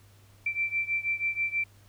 sine beating tone pair, 2341 / 2347.2 Hz, D7 / D7, -6 / -2 cents, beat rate 6.2 Hz, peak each -29 / -31 dBFS, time 0.46-1.64 s, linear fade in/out 5 ms, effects added 100 Hz sine -55 dBFS peak until 1.88 s + pink hiss -61 dBFS RMS until 1.88 s

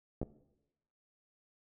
clicks, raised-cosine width 2 ms, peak -23 dBFS, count 2, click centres 0.216 / 0.23 s, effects noise-tail reverb RT60 0.9 s tail -17 dB re dry

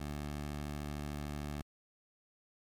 15% pulse tone, 73.42 Hz, D2, in tune, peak -32 dBFS, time 0-1.62 s, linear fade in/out 5 ms, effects MP3 96 kbps

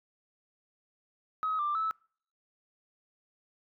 sine tone with pitch steps, 1272 / 1184 / 1306 Hz, D#6 / D6 / E6, +38 / +14 / -17 cents, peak -27 dBFS, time 1.43-1.91 s, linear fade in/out 0 ms, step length 160 ms, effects noise-tail reverb RT60 0.5 s tail -26 dB re dry + tanh soft clip ceiling -23 dBFS

